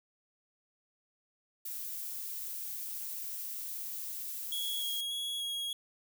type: noise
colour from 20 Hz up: violet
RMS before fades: -40 dBFS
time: 1.65-5.01 s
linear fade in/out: 5 ms
type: tone with vibrato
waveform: 45% pulse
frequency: 3322 Hz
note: G#7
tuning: in tune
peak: -34 dBFS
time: 4.52-5.73 s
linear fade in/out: 2 ms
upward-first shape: square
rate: 1.7 Hz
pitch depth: 10 cents each way
effects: none